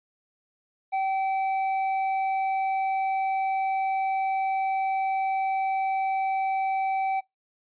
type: tone with tanh clipping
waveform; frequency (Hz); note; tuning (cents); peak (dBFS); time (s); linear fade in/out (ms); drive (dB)
triangle; 770; G5; -31; -25; 0.92-7.21; 20; 13
effects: noise-tail reverb RT60 0.2 s tail -26 dB re dry + resampled to 8000 Hz

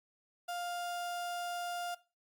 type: tone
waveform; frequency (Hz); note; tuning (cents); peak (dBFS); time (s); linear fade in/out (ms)
35% pulse; 702; F5; +9; -35; 0.48-1.95; 10
effects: noise-tail reverb RT60 0.3 s tail -18 dB re dry + Opus 48 kbps

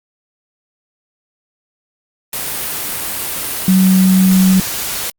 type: tone in noise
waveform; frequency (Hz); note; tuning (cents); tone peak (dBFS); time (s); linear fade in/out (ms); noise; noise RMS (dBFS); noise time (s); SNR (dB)
sine; 187.8; F#3; +26; -7; 3.68-4.6; 2; white; -21; 2.33-5.1; +11
effects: Opus 32 kbps

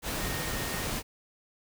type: tone in noise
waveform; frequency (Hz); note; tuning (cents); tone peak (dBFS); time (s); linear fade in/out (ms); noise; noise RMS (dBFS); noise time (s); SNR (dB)
sine; 1850; A#6; -14; -41; 0.18-0.88; 50; pink; -33; 0.02-1.03; -11
effects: none

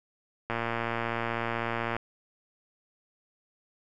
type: click train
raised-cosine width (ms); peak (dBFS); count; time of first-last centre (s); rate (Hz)
0.5; -15; 171; 0.5-1.966; 116
effects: none

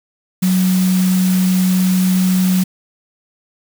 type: tone in noise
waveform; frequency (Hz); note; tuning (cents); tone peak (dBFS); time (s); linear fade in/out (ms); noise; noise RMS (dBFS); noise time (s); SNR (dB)
sine; 185; F#3; 0; -11; 0.42-2.64; 10; white; -26; 0.42-2.64; +12
effects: none

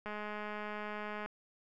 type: click train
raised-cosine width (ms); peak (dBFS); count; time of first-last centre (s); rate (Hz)
0.5; -27; 253; 0.06-1.26; 210
effects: none

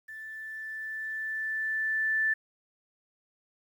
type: tone with level ramp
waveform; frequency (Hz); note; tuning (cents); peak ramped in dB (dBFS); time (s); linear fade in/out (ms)
sine; 1760; A6; 0; -40 to -23; 0.08-2.34; 10
effects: 10-bit

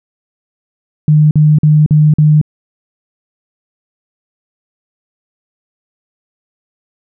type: tone bursts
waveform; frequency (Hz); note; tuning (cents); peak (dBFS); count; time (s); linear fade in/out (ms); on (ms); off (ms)
sine; 151.9; D#3; -41; -4; 5; 1.08-2.414; 2; 230; 46
effects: none

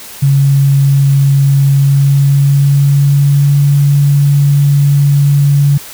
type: tone with pitch glide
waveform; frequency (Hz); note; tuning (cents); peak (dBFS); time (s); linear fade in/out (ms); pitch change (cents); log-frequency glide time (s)
sine; 138.59 to 142.32; C#3 to C#3; 0 to +46; -5; 0.22-5.78; 10; +46; 1.74-3.62
effects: white hiss -30 dBFS RMS until 5.93 s

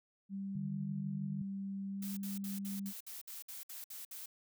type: tone with pitch glide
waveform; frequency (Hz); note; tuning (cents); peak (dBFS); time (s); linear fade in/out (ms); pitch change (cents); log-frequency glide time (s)
sine; 196 to 197.82; G3 to G3; 0 to +16; -38; 0.29-2.93; 50; +16; 1.9-2.02
type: tone with tremolo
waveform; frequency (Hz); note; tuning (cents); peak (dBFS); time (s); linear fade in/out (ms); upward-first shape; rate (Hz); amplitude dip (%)
sine; 149.6; D3; +32; -38; 0.55-1.42; 5; sine; 12; 40
type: noise bursts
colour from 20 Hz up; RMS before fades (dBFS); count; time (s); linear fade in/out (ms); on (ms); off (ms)
blue; -47; 11; 2.02-4.26; 5; 150; 59
effects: none

